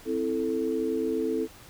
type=chord; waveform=sine; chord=A minor; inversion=first; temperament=equal; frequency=261.6 / 329.6 / 440 Hz; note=C4 / E4 / A4; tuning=0 / 0 / 0 cents; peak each=-31 / -30 / -28 dBFS; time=0.05-1.48 s; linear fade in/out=50 ms; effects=pink hiss -50 dBFS RMS until 1.69 s